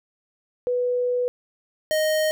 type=tone pair in turn; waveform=sine / square; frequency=493.2 / 621.4 Hz; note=B4 / D#5; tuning=-2 / -2 cents; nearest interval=major third; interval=400 cents; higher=second; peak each=-20 dBFS; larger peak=neither; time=0.67-1.28 / 1.91-2.31 s; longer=first; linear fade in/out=0 ms; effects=none